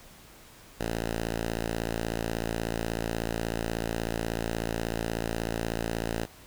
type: tone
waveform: 5% pulse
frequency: 56.4 Hz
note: A1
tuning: 44 cents sharp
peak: -18 dBFS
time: 0.79-6.26 s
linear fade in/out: 20 ms
effects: pink hiss -52 dBFS RMS until 6.46 s